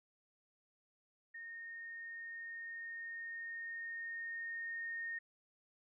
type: tone with level ramp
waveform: sine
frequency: 1843 Hz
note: A#6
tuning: 20 cents flat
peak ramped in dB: -46 to -39 dBFS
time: 1.34-5.19 s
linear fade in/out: 10 ms
effects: none